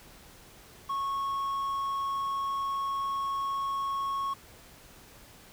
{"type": "tone", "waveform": "triangle", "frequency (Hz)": 1100, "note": "C#6", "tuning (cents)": -14, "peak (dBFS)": -27, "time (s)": [0.89, 4.34], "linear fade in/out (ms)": 10, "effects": ["pink hiss -53 dBFS RMS until 5.52 s"]}